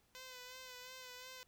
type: tone with vibrato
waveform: 5% pulse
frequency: 507 Hz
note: B4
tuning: 45 cents sharp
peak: -39 dBFS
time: 0.15-1.43 s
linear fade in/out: 0 ms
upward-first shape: sine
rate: 2.8 Hz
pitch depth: 35 cents each way
effects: pink hiss -74 dBFS RMS until 1.47 s